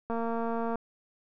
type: click train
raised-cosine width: 1 ms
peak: -20 dBFS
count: 152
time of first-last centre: 0.1-0.757 s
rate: 230 Hz
effects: none